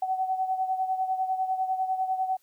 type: beating tone pair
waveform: sine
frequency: 752 / 762 Hz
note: F#5 / G5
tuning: +28 / -49 cents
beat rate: 10 Hz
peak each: -26 / -32 dBFS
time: 0.02-2.37 s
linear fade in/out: 5 ms
effects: white hiss -67 dBFS RMS until 2.42 s